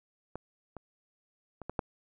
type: clicks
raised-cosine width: 1 ms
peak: -24 / -28 / -28 / -22 / -15 dBFS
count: 5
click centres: 0.356 / 0.767 / 1.617 / 1.696 / 1.792 s
effects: none